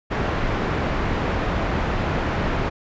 pink low-pass noise, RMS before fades -23 dBFS, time 0.1-2.7 s, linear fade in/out 20 ms, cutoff 1900 Hz, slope 12 dB/octave, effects resampled to 16000 Hz

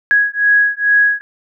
sine beating tone pair, 1661.2 / 1663.5 Hz, G#6 / G#6, 0 / +2 cents, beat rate 2.3 Hz, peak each -13 dBFS, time 0.11-1.21 s, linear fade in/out 0 ms, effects none

